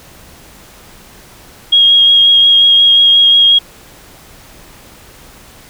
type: tone with vibrato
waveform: sine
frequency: 3272 Hz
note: G#7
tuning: 26 cents flat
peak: -4 dBFS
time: 1.72-3.59 s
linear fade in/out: 10 ms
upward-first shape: triangle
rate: 5.6 Hz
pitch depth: 16 cents each way
effects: pink hiss -39 dBFS RMS until 5.69 s